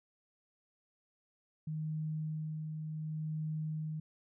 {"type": "tone with tremolo", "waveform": "sine", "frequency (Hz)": 155.56, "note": "D#3", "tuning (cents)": 0, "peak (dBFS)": -34, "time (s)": [1.67, 4], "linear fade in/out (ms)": 5, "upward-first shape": "sine", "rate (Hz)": 0.68, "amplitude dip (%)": 35, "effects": []}